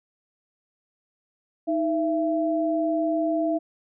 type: tone pair together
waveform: sine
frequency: 315.4 / 669.7 Hz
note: D#4 / E5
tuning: +24 / +27 cents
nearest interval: octave + minor second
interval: 1303 cents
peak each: -24 dBFS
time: 1.67-3.59 s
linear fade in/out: 20 ms
effects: none